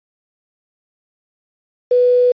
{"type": "tone with quantisation", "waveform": "sine", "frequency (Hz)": 493.9, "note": "B4", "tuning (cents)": 0, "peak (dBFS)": -9, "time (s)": [1.91, 2.32], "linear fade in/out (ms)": 5, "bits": 6, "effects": ["resampled to 11025 Hz"]}